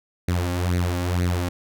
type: tone with flanger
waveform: sawtooth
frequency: 88.7 Hz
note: F2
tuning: 27 cents sharp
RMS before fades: -23 dBFS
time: 0.28-1.49 s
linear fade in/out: 5 ms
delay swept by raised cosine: 0.47 to 3.67 ms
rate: 2.1 Hz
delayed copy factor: +0.7
effects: none